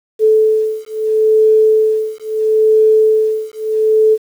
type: beating tone pair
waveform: sine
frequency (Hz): 435.1 / 435.85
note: A4 / A4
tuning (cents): -19 / -16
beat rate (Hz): 0.75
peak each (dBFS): -12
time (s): 0.19-4.18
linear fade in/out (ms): 50
effects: 7-bit